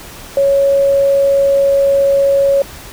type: tone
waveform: sine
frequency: 554.4 Hz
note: C#5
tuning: in tune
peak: -8 dBFS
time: 0.37-2.62 s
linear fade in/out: 2 ms
effects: pink hiss -33 dBFS RMS until 2.92 s